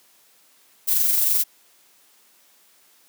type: noise with amplitude modulation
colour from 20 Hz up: violet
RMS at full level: -18 dBFS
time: 0.87-1.44 s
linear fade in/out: 20 ms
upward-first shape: sine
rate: 23 Hz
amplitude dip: 35%
effects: white hiss -57 dBFS RMS until 3.08 s + high-pass 200 Hz 12 dB/octave